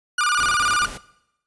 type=tone with vibrato; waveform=40% pulse; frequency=1318.5 Hz; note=E6; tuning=in tune; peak=-17 dBFS; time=0.18-0.86 s; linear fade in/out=5 ms; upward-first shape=square; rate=18 Hz; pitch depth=170 cents each way
type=noise bursts; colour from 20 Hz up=pink; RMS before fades=-35 dBFS; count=3; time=0.38-0.98 s; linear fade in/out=10 ms; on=180 ms; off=30 ms
effects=noise-tail reverb RT60 0.8 s tail -19 dB re dry + resampled to 24000 Hz